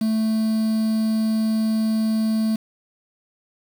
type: tone with quantisation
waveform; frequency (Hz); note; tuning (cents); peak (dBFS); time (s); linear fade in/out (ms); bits
triangle; 220; A3; 0; -16; 0.01-2.56; 5; 6
effects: none